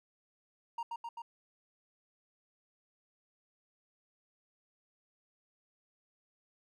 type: tone with echo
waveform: triangle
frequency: 932.3 Hz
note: A#5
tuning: in tune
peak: -33 dBFS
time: 0.78-0.83 s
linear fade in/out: 5 ms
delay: 130 ms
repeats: 3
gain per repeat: -2 dB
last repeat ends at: 1.22 s
effects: none